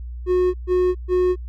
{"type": "tone bursts", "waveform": "triangle", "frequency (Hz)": 363.6, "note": "F#4", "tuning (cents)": -30, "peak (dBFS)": -13, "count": 3, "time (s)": [0.26, 1.36], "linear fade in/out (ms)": 50, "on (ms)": 280, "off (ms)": 130, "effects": ["added 60 Hz sine -29 dBFS peak until 1.48 s"]}